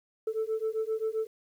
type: beating tone pair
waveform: sine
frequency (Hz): 437 / 444.6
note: A4 / A4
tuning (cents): -12 / +18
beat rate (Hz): 7.6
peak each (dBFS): -30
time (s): 0.27-1.27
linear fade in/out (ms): 5
effects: tanh soft clip ceiling -24 dBFS + 10-bit